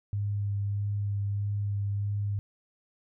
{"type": "tone with vibrato", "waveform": "sine", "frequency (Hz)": 101.5, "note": "G#2", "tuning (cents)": -39, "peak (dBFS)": -27, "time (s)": [0.13, 2.39], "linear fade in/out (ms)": 0, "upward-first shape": "sine", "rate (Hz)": 1.6, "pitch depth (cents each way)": 13, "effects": []}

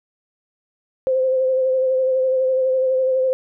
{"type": "tone with vibrato", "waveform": "sine", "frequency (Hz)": 520, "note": "C5", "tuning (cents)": -11, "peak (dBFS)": -15, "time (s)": [1.07, 3.33], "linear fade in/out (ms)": 0, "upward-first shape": "sine", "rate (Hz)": 12, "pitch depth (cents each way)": 25, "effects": []}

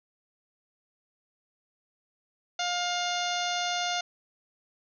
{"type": "harmonic tone", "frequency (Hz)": 708, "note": "F5", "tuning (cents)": 23, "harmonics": [1, 2, 3, 4, 5, 6, 7, 8, 9], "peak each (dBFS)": [-31, -35, -38, -37, -35, -39, -42, -43, -39], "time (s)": [2.59, 4.01], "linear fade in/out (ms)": 5, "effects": []}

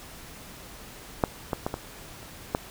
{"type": "clicks", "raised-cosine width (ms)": 1, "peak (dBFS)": [-6, -12, -13, -16, -30, -9], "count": 6, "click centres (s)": [1.238, 1.532, 1.665, 1.741, 2.229, 2.549], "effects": ["pink hiss -45 dBFS RMS until 2.7 s"]}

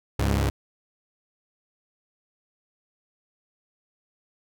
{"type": "tone pair together", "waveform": "sawtooth", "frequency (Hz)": [69.3, 102.03], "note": ["C#2", "G#2"], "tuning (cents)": [0, -30], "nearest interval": "perfect fifth", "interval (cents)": 670, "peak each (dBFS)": [-19, -21], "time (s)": [0.19, 0.5], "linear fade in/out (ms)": 5, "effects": []}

